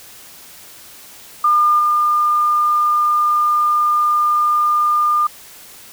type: tone with level steps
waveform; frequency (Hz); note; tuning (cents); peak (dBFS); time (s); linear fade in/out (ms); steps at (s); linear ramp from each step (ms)
sine; 1206; D6; +46; -10 / -12; 1.44-5.27; 5; 1.79; 5
effects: white hiss -40 dBFS RMS until 5.92 s